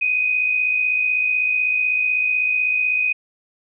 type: tone pair together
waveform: sine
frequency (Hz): 2444 / 2500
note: D#7 / D#7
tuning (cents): -32 / +8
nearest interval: unison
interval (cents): 40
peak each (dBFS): -26 / -17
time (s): 0.01-3.13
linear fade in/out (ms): 10
effects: none

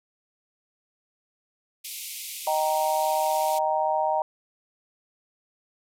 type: band-pass noise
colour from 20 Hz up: white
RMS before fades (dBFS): -37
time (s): 1.84-3.59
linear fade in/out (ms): 10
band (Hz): 2100 to 15000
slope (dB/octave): 96
type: chord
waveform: sine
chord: Eb major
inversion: none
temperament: just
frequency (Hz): 622.3 / 777.8 / 933.4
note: Eb5 / G5 / Bb5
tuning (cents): 0 / -14 / +2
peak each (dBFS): -26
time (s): 2.47-4.22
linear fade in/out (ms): 2
effects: none

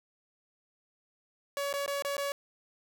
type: tone with dropouts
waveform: sawtooth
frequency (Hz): 564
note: C#5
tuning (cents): +30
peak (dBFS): -27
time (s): 1.57-2.32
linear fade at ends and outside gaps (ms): 1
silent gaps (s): 1.728-1.738 / 1.862-1.878 / 2.023-2.048 / 2.168-2.18
effects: none

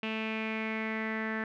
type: tone with low-pass filter sweep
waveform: sawtooth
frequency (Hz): 220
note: A3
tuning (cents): 0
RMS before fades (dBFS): -34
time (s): 0.03-1.44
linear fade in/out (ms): 2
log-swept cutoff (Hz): 2700 to 1800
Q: 6.1
effects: none

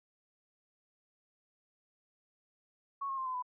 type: tone with pitch steps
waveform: sine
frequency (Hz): 1107 / 1078.6 / 1050.9 / 1024 / 997.7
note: C#6 / C#6 / C6 / C6 / B5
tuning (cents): -3 / -48 / +7 / -38 / +17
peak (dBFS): -34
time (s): 3.01-3.425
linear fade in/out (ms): 10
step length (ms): 83
effects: none

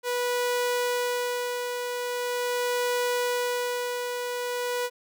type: tone with tremolo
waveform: sawtooth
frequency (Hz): 490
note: B4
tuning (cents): -14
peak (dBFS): -20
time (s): 0.03-4.9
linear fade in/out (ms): 50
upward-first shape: sine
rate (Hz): 0.42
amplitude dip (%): 45
effects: none

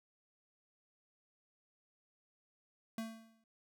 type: tone with exponential decay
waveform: square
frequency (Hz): 224.5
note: A3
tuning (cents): +35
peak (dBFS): -37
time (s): 2.98-3.44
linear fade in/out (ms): 2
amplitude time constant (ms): 100
effects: none

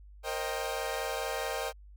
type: chord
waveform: sawtooth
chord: C minor seventh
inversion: third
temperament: equal with one note detuned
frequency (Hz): 466.2 / 530.9 / 622.3 / 784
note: Bb4 / C5 / Eb5 / G5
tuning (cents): 0 / +25 / 0 / 0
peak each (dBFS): -34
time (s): 0.23-1.73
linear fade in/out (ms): 50
effects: added 50 Hz sine -49 dBFS peak until 1.96 s

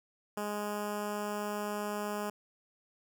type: tone with notch filter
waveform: 10% pulse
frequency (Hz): 207.7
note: G#3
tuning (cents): 0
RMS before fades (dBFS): -36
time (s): 0.37-2.3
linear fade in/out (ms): 5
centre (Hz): 3800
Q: 1.1
effects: none

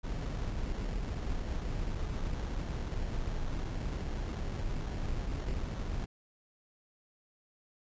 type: noise with sample-and-hold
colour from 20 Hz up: brown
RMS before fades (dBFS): -35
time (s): 0.03-6.06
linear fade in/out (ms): 20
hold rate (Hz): 2450
effects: resampled to 16000 Hz

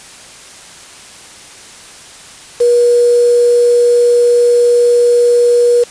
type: tone with quantisation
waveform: sine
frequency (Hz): 481.2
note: B4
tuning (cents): -45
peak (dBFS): -6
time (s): 2.6-5.84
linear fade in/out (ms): 10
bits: 4
effects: white hiss -35 dBFS RMS until 5.9 s + resampled to 22050 Hz

